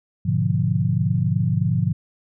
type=chord; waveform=sine; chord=G# diminished seventh; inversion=none; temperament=equal; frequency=103.83 / 123.47 / 146.83 / 174.61 Hz; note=G#2 / B2 / D3 / F3; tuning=0 / 0 / 0 / 0 cents; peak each=-23 dBFS; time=0.25-1.93 s; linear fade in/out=10 ms; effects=none